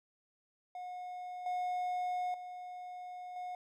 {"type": "tone with level steps", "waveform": "triangle", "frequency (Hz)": 724, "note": "F#5", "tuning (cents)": -38, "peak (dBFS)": [-39, -31, -41, -37], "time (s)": [0.75, 3.55], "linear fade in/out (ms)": 2, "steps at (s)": [1.46, 2.34, 3.36], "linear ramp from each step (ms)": 2, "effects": []}